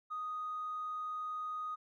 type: tone with tanh clipping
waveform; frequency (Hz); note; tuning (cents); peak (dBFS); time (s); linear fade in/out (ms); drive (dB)
triangle; 1244.5; D#6; 0; -37; 0.1-1.76; 20; 4
effects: none